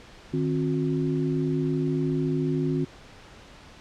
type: tone cluster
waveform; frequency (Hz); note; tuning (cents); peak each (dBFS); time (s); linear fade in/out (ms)
sine; 153.3 / 266.8 / 360.6; D#3 / C4 / F#4; -25 / +34 / -45; -26 / -27 / -29; 0.33-2.85; 10
effects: pink hiss -48 dBFS RMS until 3.8 s + low-pass 5000 Hz 12 dB/octave